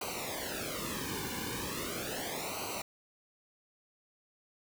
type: noise with flanger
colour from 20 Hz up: pink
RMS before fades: -38 dBFS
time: 0.01-2.82 s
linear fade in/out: 5 ms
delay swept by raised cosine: 0.57 to 1.56 ms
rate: 0.38 Hz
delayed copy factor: -1
effects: none